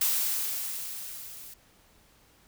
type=noise with level ramp; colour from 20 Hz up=blue; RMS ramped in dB=-25 to -46 dBFS; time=0.01-1.54 s; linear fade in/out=5 ms; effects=pink hiss -61 dBFS RMS until 2.47 s